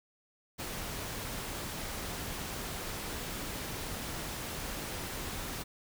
pink noise, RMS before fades -39 dBFS, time 0.58-5.64 s, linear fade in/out 20 ms, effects none

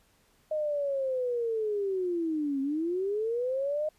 sine linear two-way sweep, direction down then up, 622.3 to 267.1 to 622.3 Hz, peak -27 dBFS, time 0.51-3.89 s, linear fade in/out 5 ms, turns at 2.61 s, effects pink hiss -66 dBFS RMS until 3.98 s + resampled to 32000 Hz

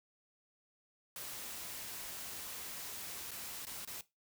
white noise with dropouts, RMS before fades -45 dBFS, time 1.16-4.01 s, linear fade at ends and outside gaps 2 ms, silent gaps 3.309-3.314 / 3.653-3.668 / 3.85-3.874 s, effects noise-tail reverb RT60 0.2 s tail -17 dB re dry

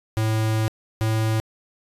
square tone pair in turn, 110 / 110.48 Hz, A2 / A2, 0 / +8 cents, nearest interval unison, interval 8 cents, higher second, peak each -20 / -20 dBFS, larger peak neither, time 0.17-0.68 / 1.01-1.4 s, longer first, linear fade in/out 0 ms, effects resampled to 32000 Hz

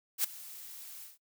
blue noise with ADSR envelope, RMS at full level -27 dBFS, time 0.18-1.18 s, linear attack 62 ms, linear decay 5 ms, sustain -20 dB, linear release 160 ms, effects noise-tail reverb RT60 0.1 s tail -23 dB re dry

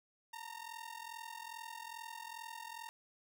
sawtooth ring-modulated tone, 920 Hz, A#5, 23 cents flat, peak -39 dBFS, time 0.33-2.89 s, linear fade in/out 0 ms, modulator 21.2 Hz, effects none

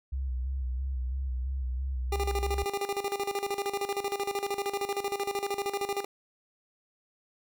sine tone with vibrato, 64.6 Hz, C2, 21 cents flat, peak -29 dBFS, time 0.12-2.64 s, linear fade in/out 10 ms, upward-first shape square, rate 3 Hz, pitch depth 51 cents each way
25% pulse tone with tremolo, 401.1 Hz, G4, 40 cents sharp, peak -24 dBFS, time 2.12-6.05 s, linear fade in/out 5 ms, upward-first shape square, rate 13 Hz, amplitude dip 75%
effects none

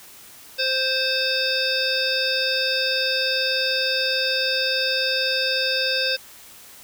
harmonic tone, 523.3 Hz, C5, in tune, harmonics 1 / 3 / 5 / 7 / 9 / 10, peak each -27 / -27 / -27 / -27 / -27 / -27 dBFS, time 0.58-6.17 s, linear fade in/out 20 ms, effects white hiss -45 dBFS RMS until 6.83 s

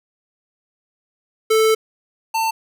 square tone pair in turn, 440 / 894.9 Hz, A4 / A5, 0 / +29 cents, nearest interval octave, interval 1229 cents, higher second, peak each -13 / -18 dBFS, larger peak first, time 1.5-1.75 / 2.34-2.51 s, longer first, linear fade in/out 10 ms, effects none

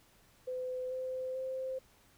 sine tone with pitch steps, 508 / 515.1 / 522.3 Hz, B4 / C5 / C5, +49 / -27 / -3 cents, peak -35 dBFS, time 0.47-1.79 s, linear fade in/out 10 ms, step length 440 ms, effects pink hiss -65 dBFS RMS until 2.17 s

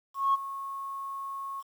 sine tone with ADSR envelope, 1095 Hz, C#6, 22 cents flat, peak -19 dBFS, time 0.14-1.63 s, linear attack 200 ms, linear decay 22 ms, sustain -15 dB, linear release 35 ms, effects tanh soft clip ceiling -17 dBFS + 9-bit

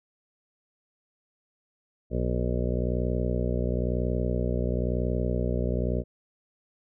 harmonic tone, 61 Hz, B1, 21 cents flat, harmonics 1 / 2 / 3 / 4 / 6 / 7 / 8 / 9 / 10, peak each -28 / -31 / -33 / -34 / -36 / -36 / -37 / -38 / -38 dBFS, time 2.1-6.04 s, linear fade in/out 50 ms, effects none

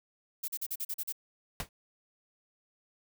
violet noise bursts, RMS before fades -35 dBFS, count 8, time 0.43-1.126 s, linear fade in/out 10 ms, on 52 ms, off 40 ms
pink noise with exponential decay, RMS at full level -31 dBFS, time 1.6-1.69 s, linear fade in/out 1 ms, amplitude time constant 19 ms
effects none

